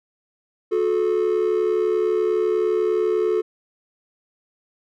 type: tone pair together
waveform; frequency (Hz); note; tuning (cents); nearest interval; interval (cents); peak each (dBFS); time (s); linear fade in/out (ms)
triangle; 362 / 433.6; F#4 / A4; -38 / -25; minor third; 313; -18 / -17; 0.71-3.42; 20
effects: tanh soft clip ceiling -12 dBFS